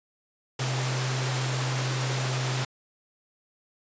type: high-pass noise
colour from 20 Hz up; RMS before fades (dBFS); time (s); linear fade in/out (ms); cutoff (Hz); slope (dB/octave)
pink; -32; 0.59-2.65; 5; 320; 12
type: tone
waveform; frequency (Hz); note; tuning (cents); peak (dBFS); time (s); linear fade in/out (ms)
triangle; 128.9; C3; -26; -25; 0.59-2.65; 20
effects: resampled to 16000 Hz